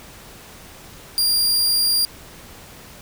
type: tone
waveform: sawtooth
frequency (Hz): 4785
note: D8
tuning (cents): +32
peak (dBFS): -13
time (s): 1.18-2.05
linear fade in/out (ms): 0
effects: pink hiss -42 dBFS RMS until 3.01 s